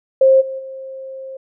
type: tone with level steps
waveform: sine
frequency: 531 Hz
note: C5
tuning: 25 cents sharp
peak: -7 / -23 / -28 dBFS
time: 0.21-1.37 s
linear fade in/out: 5 ms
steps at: 0.4 / 0.58 s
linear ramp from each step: 20 ms
effects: none